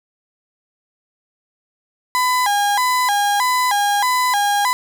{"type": "tone with vibrato", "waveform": "35% pulse", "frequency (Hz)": 904, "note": "A5", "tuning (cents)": 47, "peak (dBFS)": -13, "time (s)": [2.15, 4.73], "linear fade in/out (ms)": 0, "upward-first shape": "square", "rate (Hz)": 1.6, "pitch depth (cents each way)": 180, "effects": []}